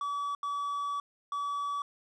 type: tone bursts at uneven times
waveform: triangle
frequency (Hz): 1144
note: D6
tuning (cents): -46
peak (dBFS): -29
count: 3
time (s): 0.01-0.35 / 0.43-1 / 1.32-1.82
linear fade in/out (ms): 2
effects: resampled to 22050 Hz + 11-bit